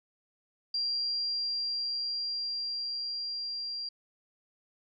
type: tone with level ramp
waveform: sine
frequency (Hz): 4757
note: D8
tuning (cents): +21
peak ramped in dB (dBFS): -28 to -34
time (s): 0.74-3.89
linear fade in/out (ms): 5
effects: none